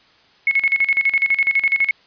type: tone with tremolo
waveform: sine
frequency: 2187 Hz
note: C#7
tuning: 24 cents flat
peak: -12 dBFS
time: 0.47-1.91 s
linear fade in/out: 2 ms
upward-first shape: square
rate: 12 Hz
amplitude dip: 80%
effects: white hiss -53 dBFS RMS until 2.06 s + resampled to 11025 Hz